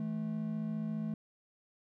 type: tone pair together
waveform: triangle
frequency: 162.02 / 216.7 Hz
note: E3 / A3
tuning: -30 / -26 cents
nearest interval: perfect fourth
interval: 504 cents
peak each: -37 / -33 dBFS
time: 0-1.14 s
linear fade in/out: 2 ms
effects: none